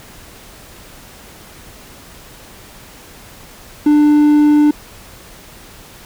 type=tone; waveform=triangle; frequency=297.1 Hz; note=D4; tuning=20 cents sharp; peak=-5 dBFS; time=3.86-4.71 s; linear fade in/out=5 ms; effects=pink hiss -39 dBFS RMS until 6.05 s